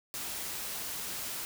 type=noise; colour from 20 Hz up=white; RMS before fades=-38 dBFS; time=0.14-1.45 s; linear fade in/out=0 ms; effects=none